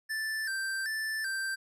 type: tone with vibrato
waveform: square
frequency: 1661.2 Hz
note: G#6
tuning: in tune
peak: -32 dBFS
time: 0.09-1.56 s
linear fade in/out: 20 ms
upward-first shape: square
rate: 1.3 Hz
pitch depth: 100 cents each way
effects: resampled to 32000 Hz